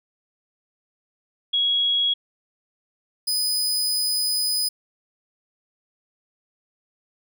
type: tone pair in turn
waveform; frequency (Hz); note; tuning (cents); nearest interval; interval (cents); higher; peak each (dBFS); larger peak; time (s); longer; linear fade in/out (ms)
sine / sawtooth; 3322 / 4995; G#7 / D#8; 0 / +6; perfect fifth; 706; second; -18; neither; 1.53-2.14 / 3.27-4.69; second; 10
effects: none